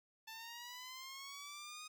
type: linear sweep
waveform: 10% pulse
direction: up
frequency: 880 to 1247 Hz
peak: -40 dBFS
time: 0.27-1.88 s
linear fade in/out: 10 ms
effects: none